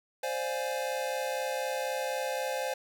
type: chord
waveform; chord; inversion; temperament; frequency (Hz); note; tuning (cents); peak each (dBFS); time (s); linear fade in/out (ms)
square; D half-diminished seventh; third; equal; 523.3 / 587.3 / 698.5 / 830.6; C5 / D5 / F5 / Ab5; 0 / 0 / 0 / 0; -34 / -39 / -40 / -38; 0.23-2.74; 5
effects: none